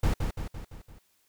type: noise with echo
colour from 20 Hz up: brown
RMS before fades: -24 dBFS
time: 0.03-0.14 s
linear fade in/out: 5 ms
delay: 170 ms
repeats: 5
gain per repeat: -5 dB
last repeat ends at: 0.99 s
effects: white hiss -69 dBFS RMS until 1.28 s